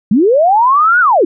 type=linear two-way sweep; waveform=sine; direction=up then down; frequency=182.9 to 1500 to 291.8 Hz; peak=-6 dBFS; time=0.11-1.25 s; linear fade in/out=5 ms; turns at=1 s; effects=none